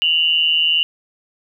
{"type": "tone pair together", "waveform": "sine", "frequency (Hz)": [2799, 2960], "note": ["F7", "F#7"], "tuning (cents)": [3, 0], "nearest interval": "minor second", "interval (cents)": 97, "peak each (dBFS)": -16, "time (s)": [0.02, 0.83], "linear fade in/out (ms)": 0, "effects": []}